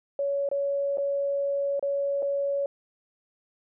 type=tone with dropouts; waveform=sine; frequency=561 Hz; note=C#5; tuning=21 cents sharp; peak=-24 dBFS; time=0.19-2.66 s; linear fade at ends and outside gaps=2 ms; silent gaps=0.489-0.514 / 0.973-0.982 / 1.795-1.826 / 2.223-2.227 s; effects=none